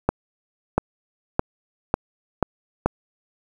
accelerating click train, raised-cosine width 1 ms, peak -3 dBFS, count 6, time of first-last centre 0.09-2.86 s, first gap 690 ms, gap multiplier 0.89, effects 7-bit

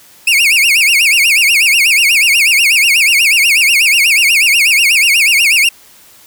40% pulse tone with vibrato, 2471 Hz, D#7, 13 cents flat, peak -6 dBFS, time 0.27-5.69 s, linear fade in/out 5 ms, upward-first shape sine, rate 8.2 Hz, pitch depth 240 cents each way, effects white hiss -42 dBFS RMS until 6.26 s

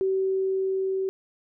sine tone with level ramp, 382.2 Hz, G4, 44 cents flat, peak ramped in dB -21 to -24 dBFS, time 0.01-1.09 s, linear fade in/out 0 ms, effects none

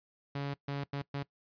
sawtooth tone bursts at uneven times, 141 Hz, C#3, 30 cents sharp, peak -30 dBFS, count 4, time 0.35-0.54 / 0.68-0.84 / 0.93-1.02 / 1.14-1.23 s, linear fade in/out 5 ms, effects noise-tail reverb RT60 0.1 s tail -21 dB re dry + resampled to 11025 Hz

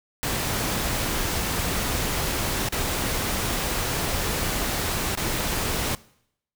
pink noise with dropouts, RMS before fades -26 dBFS, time 0.23-5.95 s, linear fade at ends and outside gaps 0 ms, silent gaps 2.687-2.724 / 5.152-5.174 s, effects noise-tail reverb RT60 0.7 s tail -21 dB re dry

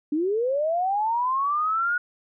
sine linear sweep, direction up, 285.5 to 1461 Hz, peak -21 dBFS, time 0.12-1.98 s, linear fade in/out 5 ms, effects none

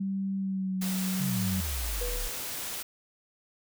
sine tone with pitch glide, 194.2 to 187.26 Hz, G3 to F#3, -16 to +21 cents, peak -28 dBFS, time 0-1.61 s, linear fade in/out 10 ms, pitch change -63 cents, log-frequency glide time 0.37-0.78 s
white noise, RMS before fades -36 dBFS, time 0.81-2.83 s, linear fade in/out 10 ms
sine exponential sweep, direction down, 150 to 31.74 Hz, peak -31 dBFS, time 1.19-2.29 s, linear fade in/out 20 ms
sine tone with exponential decay, 490.1 Hz, B4, 13 cents flat, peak -32 dBFS, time 2.01-2.66 s, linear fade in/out 5 ms, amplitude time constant 140 ms
effects none

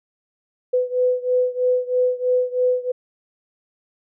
sine beating tone pair, 499.9 / 503 Hz, B4 / B4, +21 / +32 cents, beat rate 3.1 Hz, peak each -19 / -21 dBFS, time 0.73-2.92 s, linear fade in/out 10 ms, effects none

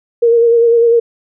sine tone with vibrato, 466.2 Hz, A#4, in tune, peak -6 dBFS, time 0.22-1 s, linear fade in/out 10 ms, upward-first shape sine, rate 10 Hz, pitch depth 29 cents each way, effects none

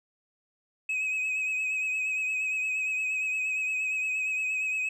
sine tone with vibrato, 2545 Hz, D#7, 39 cents sharp, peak -24 dBFS, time 0.89-4.89 s, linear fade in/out 5 ms, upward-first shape triangle, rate 8.6 Hz, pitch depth 39 cents each way, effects tanh soft clip ceiling -26 dBFS

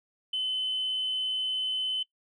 sine tone, 3039 Hz, F#7, 46 cents sharp, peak -26 dBFS, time 0.33-2.03 s, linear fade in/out 5 ms, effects noise-tail reverb RT60 0.1 s tail -19 dB re dry + tanh soft clip ceiling -23 dBFS

